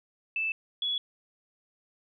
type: tone pair in turn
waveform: sine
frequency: 2637 / 3382 Hz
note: E7 / G#7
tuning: 0 / +31 cents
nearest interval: major third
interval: 431 cents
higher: second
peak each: -27 dBFS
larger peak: neither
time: 0.36-0.52 / 0.82-0.98 s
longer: neither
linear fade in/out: 2 ms
effects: none